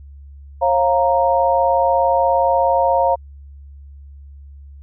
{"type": "chord", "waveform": "sine", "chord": "Bb minor", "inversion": "first", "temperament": "equal with one note detuned", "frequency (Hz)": [541.7, 698.5, 932.3], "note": ["Db5", "F5", "Bb5"], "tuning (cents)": [-40, 0, 0], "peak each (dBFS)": -17, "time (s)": [0.61, 3.16], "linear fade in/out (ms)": 20, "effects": ["added 70 Hz sine -36 dBFS peak until 4.82 s"]}